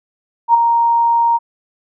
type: tone with ADSR envelope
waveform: sine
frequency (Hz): 933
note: A#5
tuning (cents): +1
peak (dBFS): -4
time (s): 0.48-1.39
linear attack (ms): 60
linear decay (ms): 15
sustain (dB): -6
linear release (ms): 34
effects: none